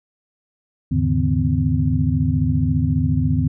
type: tone cluster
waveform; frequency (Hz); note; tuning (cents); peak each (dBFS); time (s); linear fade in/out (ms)
sine; 80.5 / 104.3 / 141.4 / 155.9 / 254.4; E2 / G#2 / C#3 / D#3 / C4; -41 / +8 / +35 / +4 / -48; -22; 0.91-3.48; 10
effects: none